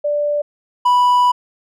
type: tone pair in turn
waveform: sine / triangle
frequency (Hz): 587.3 / 985.4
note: D5 / B5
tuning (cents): 0 / -4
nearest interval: major sixth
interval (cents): 896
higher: second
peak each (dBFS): -15 / -8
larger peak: second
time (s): 0.04-0.42 / 0.85-1.32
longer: second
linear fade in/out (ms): 10
effects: none